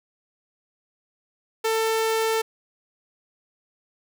sawtooth tone, 445.7 Hz, A4, 22 cents sharp, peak -17 dBFS, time 1.64-2.42 s, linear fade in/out 10 ms, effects none

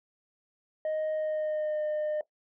sine tone with pitch glide, 622.3 to 607.4 Hz, D#5 to D#5, 0 to -42 cents, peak -25 dBFS, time 0.85-2.21 s, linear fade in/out 2 ms, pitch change -42 cents, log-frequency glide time 1.13-1.84 s, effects noise-tail reverb RT60 0.1 s tail -18 dB re dry + tanh soft clip ceiling -27 dBFS

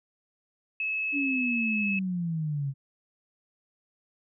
sine tone, 2590 Hz, E7, 31 cents flat, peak -27 dBFS, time 0.8-1.99 s, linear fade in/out 2 ms
sine exponential sweep, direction down, 290.3 to 134.7 Hz, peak -27 dBFS, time 1.12-2.74 s, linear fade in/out 50 ms
effects none

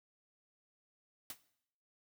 white noise with exponential decay, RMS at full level -39 dBFS, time 1.3-1.39 s, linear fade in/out 2 ms, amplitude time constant 18 ms, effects noise-tail reverb RT60 0.7 s tail -17 dB re dry + high-pass 80 Hz 12 dB/octave

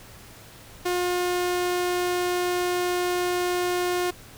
sawtooth tone, 357.3 Hz, F4, 40 cents sharp, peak -19 dBFS, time 0.85-4.11 s, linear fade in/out 10 ms, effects added 110 Hz sine -52 dBFS peak until 4.37 s + pink hiss -47 dBFS RMS until 4.37 s

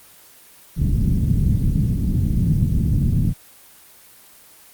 white low-pass noise, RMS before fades -18 dBFS, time 0.76-3.34 s, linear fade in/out 50 ms, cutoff 180 Hz, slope 24 dB/octave, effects white hiss -47 dBFS RMS until 4.73 s + Opus 24 kbps

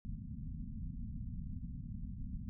pink low-pass noise, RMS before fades -43 dBFS, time 0.05-2.49 s, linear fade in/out 0 ms, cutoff 250 Hz, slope 96 dB/octave, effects none

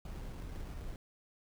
brown noise with sample-and-hold, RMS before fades -43 dBFS, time 0.05-0.96 s, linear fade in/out 2 ms, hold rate 3675 Hz, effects none

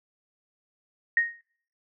sine tone with exponential decay, 1864.7 Hz, A#6, in tune, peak -16 dBFS, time 1.17-1.41 s, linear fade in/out 2 ms, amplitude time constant 52 ms, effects noise-tail reverb RT60 0.6 s tail -25 dB re dry

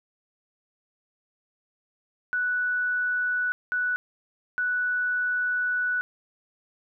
sine tone bursts at uneven times, 1480 Hz, F#6, in tune, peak -23 dBFS, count 3, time 2.33-3.52 / 3.72-3.96 / 4.58-6.01 s, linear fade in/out 0 ms, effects none

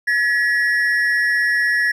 triangle ring-modulated tone, 1808 Hz, A6, 47 cents sharp, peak -10 dBFS, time 0.07-1.92 s, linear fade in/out 10 ms, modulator 110 Hz, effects none

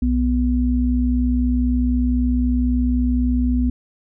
sine tone pair together, 61.95 / 247.8 Hz, B1 / B3, +6 / +6 cents, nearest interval 2 octaves, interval 2400 cents, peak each -18 dBFS, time 0.02-3.7 s, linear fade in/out 5 ms, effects none

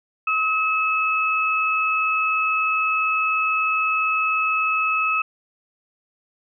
sine tone pair together, 1278 / 2593 Hz, D#6 / E7, +46 / -29 cents, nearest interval octave, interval 1225 cents, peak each -21 dBFS, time 0.27-5.22 s, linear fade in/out 5 ms, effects none

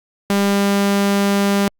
sawtooth tone, 200 Hz, G3, 35 cents sharp, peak -10 dBFS, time 0.3-1.68 s, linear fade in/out 0 ms, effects Opus 48 kbps

